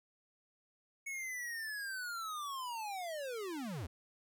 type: linear sweep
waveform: square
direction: down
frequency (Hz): 2217 to 69.3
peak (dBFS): -40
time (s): 1.06-3.87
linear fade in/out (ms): 10
effects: none